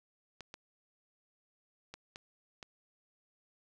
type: clicks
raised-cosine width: 0.2 ms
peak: -28 dBFS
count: 5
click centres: 0.407 / 0.541 / 1.94 / 2.159 / 2.628 s
effects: none